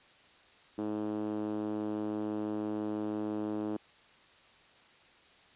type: tone with band-pass filter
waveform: 5% pulse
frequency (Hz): 106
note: G#2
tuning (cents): +36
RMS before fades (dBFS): -35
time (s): 0.78-3.77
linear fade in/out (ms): 5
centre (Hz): 290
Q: 2.8
effects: white hiss -60 dBFS RMS until 5.55 s + resampled to 8000 Hz